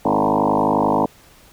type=tone with frequency modulation; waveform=sine; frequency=593 Hz; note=D5; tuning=17 cents sharp; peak=-14 dBFS; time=0.05-1.06 s; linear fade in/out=5 ms; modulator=51.4 Hz; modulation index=7.8; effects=pink hiss -49 dBFS RMS until 1.52 s